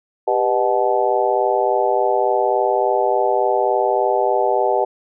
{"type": "harmonic tone with a mistuned harmonic", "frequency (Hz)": 123.47, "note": "B2", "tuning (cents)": 0, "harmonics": [3, 4, 5, 6, 7], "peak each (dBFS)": [-21, -21, -21, -21, -21], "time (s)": [0.27, 4.85], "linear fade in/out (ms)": 10, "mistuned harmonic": 3, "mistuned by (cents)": 110, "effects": []}